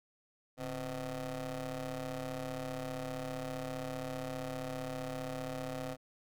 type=ring-modulated tone; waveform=20% pulse; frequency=123.47 Hz; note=B2; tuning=in tune; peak=-30 dBFS; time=0.57-5.97 s; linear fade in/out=50 ms; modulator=388 Hz; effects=none